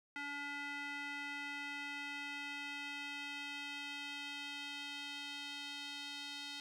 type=tone with band-pass filter sweep; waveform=square; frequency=286.1 Hz; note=D4; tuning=45 cents flat; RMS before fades=-45 dBFS; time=0.16-6.6 s; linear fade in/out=0 ms; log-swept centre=1900 to 3700 Hz; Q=2.2; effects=none